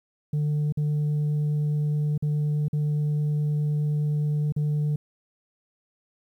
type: tone with dropouts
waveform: sine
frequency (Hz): 149.2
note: D3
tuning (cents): +28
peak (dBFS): -19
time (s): 0.33-4.96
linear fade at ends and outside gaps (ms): 5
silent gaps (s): 0.724-0.772 / 2.178-2.224 / 2.683-2.73 / 4.523-4.563
effects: tanh soft clip ceiling -21 dBFS + 10-bit